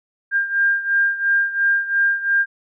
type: beating tone pair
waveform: sine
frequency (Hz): 1600 / 1602.9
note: G6 / G6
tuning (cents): +35 / +38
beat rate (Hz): 2.9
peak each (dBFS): -17 / -21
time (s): 0.31-2.46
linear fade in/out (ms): 50
effects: none